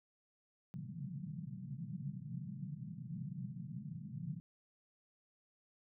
pink band-pass noise, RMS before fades -45 dBFS, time 0.74-4.4 s, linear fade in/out 0 ms, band 130 to 190 Hz, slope 48 dB/octave, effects none

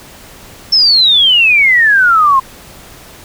sine exponential sweep, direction down, 5390 to 1040 Hz, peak -5 dBFS, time 0.72-2.4 s, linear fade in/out 10 ms, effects pink hiss -36 dBFS RMS until 3.24 s

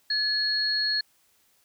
sine tone pair together, 1712 / 4314 Hz, A6 / C#8, -48 / -48 cents, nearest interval octave + major third, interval 1600 cents, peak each -29 / -24 dBFS, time 0.1-1.01 s, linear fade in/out 5 ms, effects white hiss -65 dBFS RMS until 1.64 s

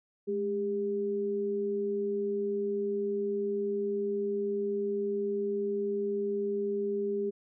sine tone pair together, 209.5 / 401.8 Hz, G#3 / G4, +15 / +43 cents, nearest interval major seventh, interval 1128 cents, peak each -36 / -29 dBFS, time 0.27-7.31 s, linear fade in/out 20 ms, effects none

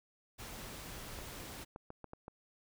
pink noise, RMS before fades -47 dBFS, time 0.38-1.65 s, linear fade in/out 20 ms
clicks, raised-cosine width 1 ms, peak -32 dBFS, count 6, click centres 1.188 / 1.761 / 1.904 / 2.043 / 2.134 / 2.281 s
effects none

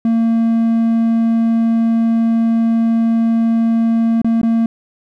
triangle tone with dropouts, 228.2 Hz, A#3, 37 cents flat, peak -9 dBFS, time 0.05-4.66 s, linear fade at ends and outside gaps 2 ms, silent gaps 4.217-4.245 / 4.415-4.431 s, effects none

